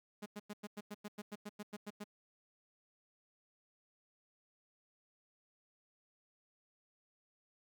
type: tone bursts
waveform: sawtooth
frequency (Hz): 207.7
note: G#3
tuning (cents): 0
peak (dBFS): -39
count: 14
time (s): 0.22-2.042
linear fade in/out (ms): 10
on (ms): 41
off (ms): 96
effects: 12-bit